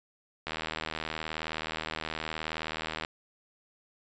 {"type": "click train", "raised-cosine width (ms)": 0.3, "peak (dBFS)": -17, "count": 205, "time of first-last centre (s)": [0.47, 3.049], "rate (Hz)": 79.1, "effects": ["resampled to 16000 Hz"]}